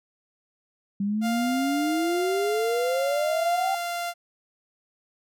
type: exponential sweep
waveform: sine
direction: up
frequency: 196.5 to 784 Hz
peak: -23 dBFS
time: 1-3.75 s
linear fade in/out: 5 ms
type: tone with pitch glide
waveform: sawtooth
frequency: 700 to 694 Hz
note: F5 to F5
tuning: +4 to -11 cents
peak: -24 dBFS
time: 1.21-4.14 s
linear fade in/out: 50 ms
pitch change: -15 cents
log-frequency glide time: 1.83-2.7 s
effects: none